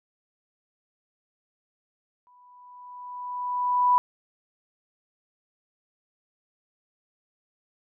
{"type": "tone with exponential growth", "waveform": "sine", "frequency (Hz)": 987.8, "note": "B5", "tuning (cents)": 0, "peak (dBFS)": -15, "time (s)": [2.27, 3.98], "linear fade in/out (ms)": 0, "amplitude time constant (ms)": 370, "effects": []}